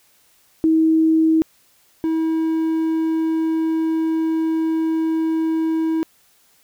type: tone pair in turn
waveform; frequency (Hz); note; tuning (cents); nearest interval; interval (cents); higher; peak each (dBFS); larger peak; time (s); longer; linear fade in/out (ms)
sine / triangle; 320 / 322; D#4 / E4; +49 / -41; unison; 10; second; -12 / -15; first; 0.64-1.42 / 2.04-6.03; second; 0
effects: white hiss -57 dBFS RMS until 6.63 s